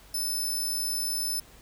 15% pulse tone, 5274 Hz, E8, in tune, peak -22 dBFS, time 0.14-1.4 s, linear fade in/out 5 ms, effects added 50 Hz sine -55 dBFS peak until 1.61 s + pink hiss -54 dBFS RMS until 1.61 s

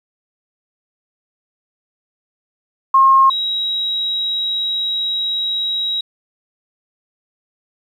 sine tone pair in turn, 1073 / 3839 Hz, C6 / B7, +43 / -50 cents, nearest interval octave + minor seventh, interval 2207 cents, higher second, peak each -7 / -17 dBFS, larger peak first, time 2.94-3.3 / 3.3-6.01 s, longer second, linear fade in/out 5 ms, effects 8-bit

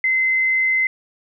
sine tone, 2059 Hz, C7, 28 cents flat, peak -15 dBFS, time 0.04-0.87 s, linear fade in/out 2 ms, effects none

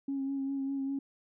sine tone with vibrato, 273.2 Hz, C#4, 25 cents flat, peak -30 dBFS, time 0.08-0.99 s, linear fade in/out 5 ms, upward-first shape sine, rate 5 Hz, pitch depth 22 cents each way, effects tanh soft clip ceiling -26 dBFS

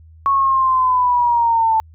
sine linear sweep, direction down, 1108.7 to 880 Hz, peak -12 dBFS, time 0.26-1.8 s, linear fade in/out 0 ms, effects added 80 Hz sine -41 dBFS peak until 1.94 s

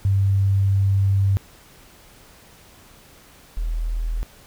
sine tone pair in turn, 98 / 40.58 Hz, G2 / E1, 0 / -26 cents, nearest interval octave + minor third, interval 1526 cents, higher first, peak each -15 / -21 dBFS, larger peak first, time 0.05-1.37 / 3.57-4.23 s, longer first, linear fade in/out 0 ms, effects pink hiss -49 dBFS RMS until 4.46 s

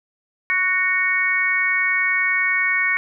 harmonic tone, 370 Hz, F#4, in tune, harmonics 3 / 4 / 5 / 6, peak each -29 / -27 / -21 / -19 dBFS, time 0.5-2.97 s, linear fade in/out 0 ms, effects none

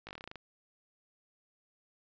slowing click train, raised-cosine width 0.3 ms, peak -28 dBFS, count 11, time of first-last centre 0.07-0.357 s, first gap 18 ms, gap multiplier 1.1, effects resampled to 16000 Hz

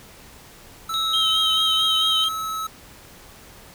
square tone with pitch glide, 1314 to 1294.4 Hz, E6 to E6, -6 to -32 cents, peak -26 dBFS, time 0.89-2.67 s, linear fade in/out 5 ms, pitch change -26 cents, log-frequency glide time 0.99-1.39 s
sine tone, 3800 Hz, A#7, 33 cents sharp, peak -22 dBFS, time 0.94-2.24 s, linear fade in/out 0 ms
triangle tone with vibrato, 3136 Hz, G7, in tune, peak -18 dBFS, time 1.13-2.29 s, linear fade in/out 10 ms, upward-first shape triangle, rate 4.5 Hz, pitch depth 52 cents each way
effects pink hiss -46 dBFS RMS until 3.74 s

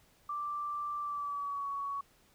sine tone with pitch glide, 1174.7 to 1121 Hz, D6 to C#6, 0 to +19 cents, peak -34 dBFS, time 0.29-2.01 s, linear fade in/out 5 ms, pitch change -81 cents, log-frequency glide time 1-1.67 s, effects pink hiss -66 dBFS RMS until 2.34 s

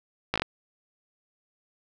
slowing click train, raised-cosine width 0.3 ms, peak -9 dBFS, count 5, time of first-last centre 0.34-0.42 s, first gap 17 ms, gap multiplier 1.11, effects none

